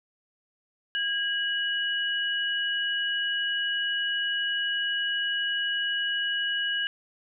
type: tone pair together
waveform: sine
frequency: 1635 / 2928 Hz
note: G#6 / F#7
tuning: -28 / -19 cents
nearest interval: minor seventh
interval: 1009 cents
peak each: -28 dBFS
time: 0.95-6.87 s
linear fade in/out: 0 ms
effects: none